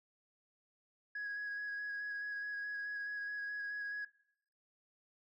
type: tone with vibrato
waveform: sine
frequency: 1663 Hz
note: G#6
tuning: 2 cents sharp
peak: -37 dBFS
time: 1.15-4.05 s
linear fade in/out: 5 ms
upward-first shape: square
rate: 4.7 Hz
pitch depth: 11 cents each way
effects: noise-tail reverb RT60 0.7 s tail -20 dB re dry + tanh soft clip ceiling -36 dBFS